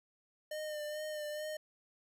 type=tone with vibrato; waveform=square; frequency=606 Hz; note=D#5; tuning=46 cents flat; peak=-39 dBFS; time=0.51-1.57 s; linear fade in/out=5 ms; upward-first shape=sine; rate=2.3 Hz; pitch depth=29 cents each way; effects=none